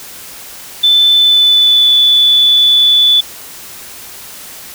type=tone with pitch glide; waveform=sine; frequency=3520 to 3470 Hz; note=A7 to A7; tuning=0 to -25 cents; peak=-5 dBFS; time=0.83-3.21 s; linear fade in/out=10 ms; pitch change=-25 cents; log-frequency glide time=1.12-1.93 s; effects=white hiss -31 dBFS RMS until 4.74 s